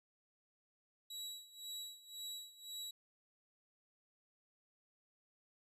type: tone with tremolo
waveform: sawtooth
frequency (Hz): 3897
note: B7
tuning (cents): -24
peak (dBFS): -40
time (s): 1.1-2.91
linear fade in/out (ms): 5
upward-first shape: sine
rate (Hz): 1.9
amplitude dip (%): 85
effects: resampled to 32000 Hz